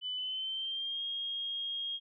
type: tone with pitch glide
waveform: sine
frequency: 3000 to 3253 Hz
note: F#7 to G#7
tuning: +23 to -37 cents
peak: -34 dBFS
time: 0.01-2 s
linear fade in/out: 50 ms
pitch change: +140 cents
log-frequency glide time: 0.16-1.03 s
effects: none